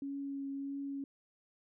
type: tone with vibrato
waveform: sine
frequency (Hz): 277.2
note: C#4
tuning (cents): 0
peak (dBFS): -37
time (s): 0.02-1.04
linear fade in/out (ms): 2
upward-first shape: triangle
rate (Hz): 1.6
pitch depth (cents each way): 14
effects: none